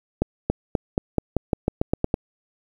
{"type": "accelerating click train", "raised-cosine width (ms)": 2, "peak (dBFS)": -6, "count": 12, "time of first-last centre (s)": [0.22, 2.141], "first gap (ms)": 280, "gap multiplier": 0.9, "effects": ["8-bit"]}